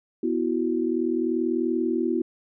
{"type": "chord", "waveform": "sine", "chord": "B suspended fourth", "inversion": "none", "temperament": "equal", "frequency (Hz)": [246.9, 329.6, 370], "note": ["B3", "E4", "F#4"], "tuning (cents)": [0, 0, 0], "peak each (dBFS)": [-27, -25, -27], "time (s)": [0.23, 2.22], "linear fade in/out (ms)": 5, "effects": []}